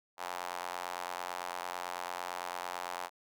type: tone with high-pass filter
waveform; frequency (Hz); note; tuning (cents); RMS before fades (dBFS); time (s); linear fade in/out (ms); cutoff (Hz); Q
square; 44.48; F1; +32; -40; 0.17-3.1; 50; 850; 2.3
effects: none